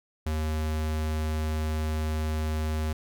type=tone; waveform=square; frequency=77.78 Hz; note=D#2; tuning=in tune; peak=-27 dBFS; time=0.26-2.93 s; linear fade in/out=5 ms; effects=none